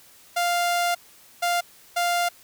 sawtooth tone bursts at uneven times, 698.5 Hz, F5, in tune, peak -17 dBFS, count 3, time 0.36-0.95 / 1.42-1.61 / 1.96-2.29 s, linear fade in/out 10 ms, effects white hiss -52 dBFS RMS until 2.43 s

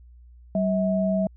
sine tone pair together, 191.65 / 644 Hz, G3 / E5, -39 / -41 cents, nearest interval octave + major sixth, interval 2098 cents, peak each -22 / -24 dBFS, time 0.55-1.27 s, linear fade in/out 2 ms, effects added 60 Hz sine -46 dBFS peak until 1.36 s

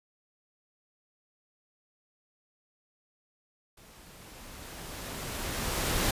pink noise with level ramp, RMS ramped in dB -55 to -27 dBFS, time 3.77-6.11 s, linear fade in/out 5 ms, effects resampled to 32000 Hz

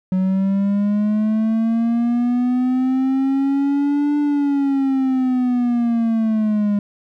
triangle linear two-way sweep, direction up then down, 185 to 293.7 to 203 Hz, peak -13 dBFS, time 0.12-6.79 s, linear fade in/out 2 ms, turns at 4.18 s, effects none

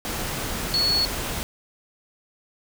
sine tone in noise, 4378 Hz, C#8, 22 cents flat, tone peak -19 dBFS, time 0.74-1.05 s, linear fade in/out 0 ms, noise pink, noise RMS -29 dBFS, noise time 0.05-1.43 s, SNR +7 dB, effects none

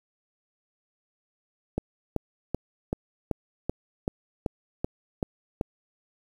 click train, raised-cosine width 2 ms, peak -13 dBFS, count 11, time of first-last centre 1.78-5.611 s, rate 2.61 Hz, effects 8-bit

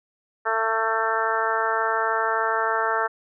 harmonic tone, 223.4 Hz, A3, 27 cents sharp, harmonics 2 / 3 / 4 / 5 / 6 / 7 / 8, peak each -29 / -29 / -27 / -29 / -26 / -29 / -31 dBFS, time 0.45-3.08 s, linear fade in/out 20 ms, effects none

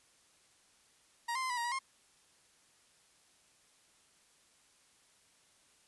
30% pulse tone with pitch steps, 942 / 1046 / 1035 / 981 / 942 / 961 / 1066 Hz, A#5 / C6 / C6 / B5 / A#5 / B5 / C6, +18 / -1 / -19 / -12 / +18 / -48 / +32 cents, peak -31 dBFS, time 1.28-1.791 s, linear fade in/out 10 ms, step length 73 ms, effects white hiss -67 dBFS RMS until 5.87 s + resampled to 24000 Hz

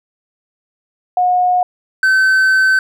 sine / triangle tone pair in turn, 724 / 1534.1 Hz, F#5 / G6, -38 / -38 cents, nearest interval octave + minor second, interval 1300 cents, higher second, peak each -10 / -7 dBFS, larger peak second, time 1.17-1.63 / 2.03-2.79 s, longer second, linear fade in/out 2 ms, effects none

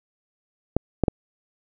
clicks, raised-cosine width 2 ms, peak -5 dBFS, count 3, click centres 0.766 / 1.037 / 1.082 s, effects none

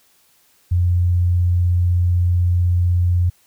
sine tone, 88.4 Hz, F2, 22 cents sharp, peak -13 dBFS, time 0.71-3.3 s, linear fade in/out 10 ms, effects white hiss -57 dBFS RMS until 3.46 s

